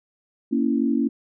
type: chord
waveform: sine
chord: A# diminished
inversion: none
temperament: equal with one note detuned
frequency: 233.1 / 278 / 329.6 Hz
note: A#3 / C#4 / E4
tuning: 0 / +5 / 0 cents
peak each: -22 / -22 / -26 dBFS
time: 0.51-1.09 s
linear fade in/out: 20 ms
effects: none